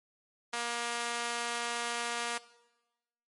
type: tone with high-pass filter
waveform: sawtooth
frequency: 236.8 Hz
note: A#3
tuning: 27 cents sharp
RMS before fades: -35 dBFS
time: 0.53-2.38 s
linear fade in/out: 5 ms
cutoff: 900 Hz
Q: 0.74
effects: noise-tail reverb RT60 1.0 s tail -18 dB re dry + MP3 48 kbps

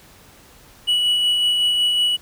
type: tone with tremolo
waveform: triangle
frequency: 2939 Hz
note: F#7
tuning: 12 cents flat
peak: -13 dBFS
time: 0.87-2.17 s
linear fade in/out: 20 ms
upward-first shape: sine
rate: 5.4 Hz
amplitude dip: 25%
effects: pink hiss -48 dBFS RMS until 2.21 s

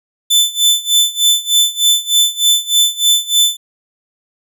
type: tone with tremolo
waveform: sawtooth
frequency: 3520 Hz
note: A7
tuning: in tune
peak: -4 dBFS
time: 0.3-3.57 s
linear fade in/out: 10 ms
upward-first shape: sine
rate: 3.3 Hz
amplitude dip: 90%
effects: none

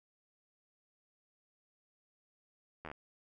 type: slowing click train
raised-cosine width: 0.5 ms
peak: -29 dBFS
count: 6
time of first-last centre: 2.85-2.915 s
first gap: 12 ms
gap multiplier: 1.04
effects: none

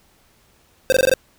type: tone bursts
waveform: square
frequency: 523.3 Hz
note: C5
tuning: in tune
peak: -12 dBFS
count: 6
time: 0.9-1.138 s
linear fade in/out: 0 ms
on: 23 ms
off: 20 ms
effects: pink hiss -57 dBFS RMS until 1.38 s

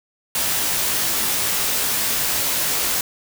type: noise with comb filter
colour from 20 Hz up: white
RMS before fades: -21 dBFS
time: 0.35-3.01 s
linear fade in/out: 2 ms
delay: 18 ms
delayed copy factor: +0.55
effects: none

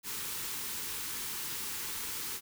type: band-stop noise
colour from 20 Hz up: white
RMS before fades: -38 dBFS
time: 0.03-2.41 s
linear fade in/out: 50 ms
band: 510 to 820 Hz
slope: 96 dB/octave
effects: none

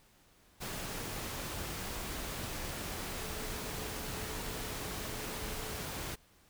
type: tone in noise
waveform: sine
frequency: 431.6 Hz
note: A4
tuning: 33 cents flat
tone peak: -49 dBFS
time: 3.17-5.85 s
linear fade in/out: 20 ms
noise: pink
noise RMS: -40 dBFS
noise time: 0.6-6.16 s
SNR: -12 dB
effects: pink hiss -65 dBFS RMS until 6.49 s

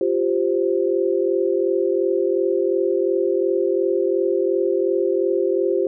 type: chord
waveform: sine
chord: F suspended second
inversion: none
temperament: equal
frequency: 349.2 / 392 / 523.3 Hz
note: F4 / G4 / C5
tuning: 0 / 0 / 0 cents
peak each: -21 / -20 / -23 dBFS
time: 0.01-5.87 s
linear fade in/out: 2 ms
effects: none

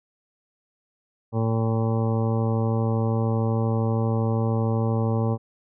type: harmonic tone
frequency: 112.8 Hz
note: A2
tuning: 44 cents sharp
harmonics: 1 / 2 / 3 / 4 / 5 / 7 / 8 / 9 / 10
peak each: -22 / -27 / -34 / -30 / -33 / -35 / -41 / -39 / -43 dBFS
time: 1.32-5.38 s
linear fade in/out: 50 ms
effects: none

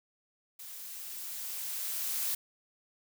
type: noise with level ramp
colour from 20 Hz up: blue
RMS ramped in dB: -46 to -32 dBFS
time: 0.59-2.35 s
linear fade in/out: 5 ms
effects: none

